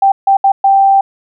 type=tone bursts at uneven times; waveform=sine; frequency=784 Hz; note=G5; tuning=in tune; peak=-5 dBFS; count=4; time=0.02-0.12 / 0.27-0.37 / 0.44-0.52 / 0.64-1.01 s; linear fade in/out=5 ms; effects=none